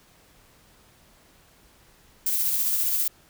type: noise with tremolo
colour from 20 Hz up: violet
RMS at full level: -23 dBFS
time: 2.26-3.08 s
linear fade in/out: 5 ms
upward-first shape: sine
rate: 15 Hz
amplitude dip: 30%
effects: pink hiss -57 dBFS RMS until 3.29 s